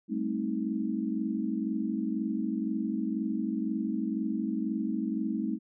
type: chord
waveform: sine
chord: A half-diminished seventh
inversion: third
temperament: just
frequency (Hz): 198 / 220 / 264 / 316.8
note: G3 / A3 / C4 / Eb4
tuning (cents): +18 / 0 / +16 / +31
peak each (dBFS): -35 / -32 / -35 / -34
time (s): 0.08-5.59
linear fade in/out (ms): 50
effects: none